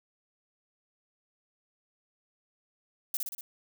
violet noise with echo, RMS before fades -30 dBFS, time 3.14-3.17 s, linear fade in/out 2 ms, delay 60 ms, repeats 4, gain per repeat -3 dB, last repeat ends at 3.41 s, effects none

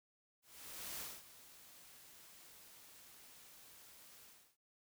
white noise with ADSR envelope, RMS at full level -45 dBFS, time 0.42-4.57 s, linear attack 570 ms, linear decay 230 ms, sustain -15 dB, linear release 320 ms, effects none

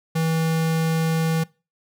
square tone, 162 Hz, E3, 30 cents flat, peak -20 dBFS, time 0.15-1.44 s, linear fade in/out 10 ms, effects noise-tail reverb RT60 0.3 s tail -22 dB re dry

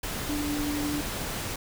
sine tone in noise, 293.7 Hz, D4, in tune, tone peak -28 dBFS, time 0.29-1.01 s, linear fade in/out 5 ms, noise pink, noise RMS -33 dBFS, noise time 0.03-1.56 s, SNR +2 dB, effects none

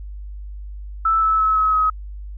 sine tone with pitch steps, 1318.5 / 1306.4 / 1294.4 / 1282.4 / 1270.6 Hz, E6 / E6 / E6 / E6 / D#6, 0 / -16 / -32 / -48 / +36 cents, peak -14 dBFS, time 1.05-1.9 s, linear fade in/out 5 ms, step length 170 ms, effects added 50 Hz sine -30 dBFS peak until 2.37 s

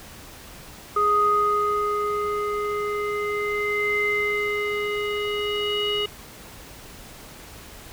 square tone with low-pass filter sweep, 415.3 Hz, G#4, in tune, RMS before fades -24 dBFS, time 0.96-6.06 s, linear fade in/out 5 ms, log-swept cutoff 1200 to 3000 Hz, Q 8.4, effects pink hiss -43 dBFS RMS until 7.92 s

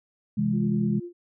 sine chord, C augmented, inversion none, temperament equal, 130.81 / 164.81 / 207.7 Hz, C3 / E3 / G#3, 0 / 0 / 0 cents, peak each -29 / -29 / -23 dBFS, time 0.37-1 s, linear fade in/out 10 ms
sine tone with tremolo, 349.2 Hz, F4, in tune, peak -32 dBFS, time 0.52-1.13 s, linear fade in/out 50 ms, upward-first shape triangle, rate 10 Hz, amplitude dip 60%
effects none

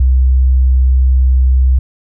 sine tone, 64.4 Hz, C2, 27 cents flat, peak -6 dBFS, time 0-1.79 s, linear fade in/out 5 ms, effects none

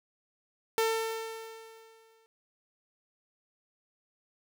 sawtooth tone with exponential decay, 448.5 Hz, A4, 33 cents sharp, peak -20 dBFS, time 0.78-2.26 s, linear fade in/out 0 ms, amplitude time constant 320 ms, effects none

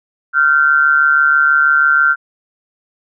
sine tone pair together, 1389.8 / 1536 Hz, F6 / G6, -9 / -36 cents, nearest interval major second, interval 173 cents, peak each -10 / -13 dBFS, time 0.33-2.16 s, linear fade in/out 50 ms, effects none

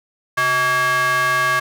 square ring-modulated tone, 251.3 Hz, B3, 30 cents sharp, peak -13 dBFS, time 0.37-1.6 s, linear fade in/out 10 ms, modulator 1390 Hz, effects none

